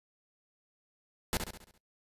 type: noise with echo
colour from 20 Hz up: pink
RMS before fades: -30 dBFS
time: 1.33-1.37 s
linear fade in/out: 0 ms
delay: 68 ms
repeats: 6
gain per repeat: -6 dB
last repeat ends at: 1.778 s
effects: noise-tail reverb RT60 0.1 s tail -20 dB re dry + resampled to 32000 Hz